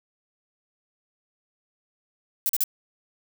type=noise bursts; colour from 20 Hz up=violet; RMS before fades=-23 dBFS; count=3; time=2.46-2.638 s; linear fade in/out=0 ms; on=32 ms; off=41 ms; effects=none